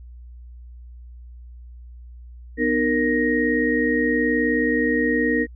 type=tone cluster; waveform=sine; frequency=248 / 307 / 465 / 1872 Hz; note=B3 / D#4 / A#4 / A#6; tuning=+7 / -23 / -4 / +7 cents; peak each=-23 dBFS; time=2.57-5.47 s; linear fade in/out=50 ms; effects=added 60 Hz sine -38 dBFS peak until 5.55 s